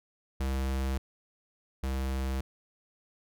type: tone pair in turn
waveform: square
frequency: 66.4 / 66.17 Hz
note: C2 / C2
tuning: +26 / +20 cents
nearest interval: unison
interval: 6 cents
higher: first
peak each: -29 / -30 dBFS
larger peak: first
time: 0.4-0.98 / 1.83-2.41 s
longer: neither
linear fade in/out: 5 ms
effects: none